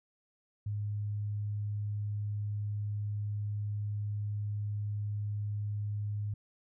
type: tone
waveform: sine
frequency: 103.83 Hz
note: G#2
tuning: in tune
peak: -32 dBFS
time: 0.66-6.34 s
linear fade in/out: 5 ms
effects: none